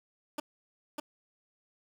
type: tone with echo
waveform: 15% pulse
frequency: 297.9 Hz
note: D4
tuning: 25 cents sharp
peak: -26 dBFS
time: 0.38-0.4 s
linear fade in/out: 5 ms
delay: 600 ms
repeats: 1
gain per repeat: -2 dB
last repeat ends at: 1 s
effects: 11-bit